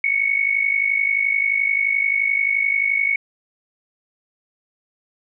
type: tone with amplitude modulation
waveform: sine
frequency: 2217 Hz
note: C#7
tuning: in tune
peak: -13 dBFS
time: 0.04-3.16 s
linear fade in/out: 2 ms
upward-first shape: sine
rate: 51.5 Hz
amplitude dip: 75%
effects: none